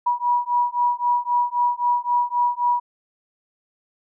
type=beating tone pair; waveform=sine; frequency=967 / 970.8 Hz; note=B5 / B5; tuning=-37 / -30 cents; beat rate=3.8 Hz; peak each=-21 dBFS; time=0.06-2.8 s; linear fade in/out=10 ms; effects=none